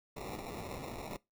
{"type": "noise with sample-and-hold", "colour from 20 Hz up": "white", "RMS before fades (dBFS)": -43, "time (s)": [0.16, 1.17], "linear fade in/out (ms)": 10, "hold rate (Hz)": 1575, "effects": ["noise-tail reverb RT60 0.2 s tail -22 dB re dry"]}